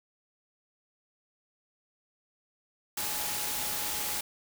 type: tone in noise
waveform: sine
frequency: 840 Hz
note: G#5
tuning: 19 cents sharp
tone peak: -44 dBFS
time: 2.97-4.21 s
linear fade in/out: 5 ms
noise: white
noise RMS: -33 dBFS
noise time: 2.97-4.21 s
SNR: -14 dB
effects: none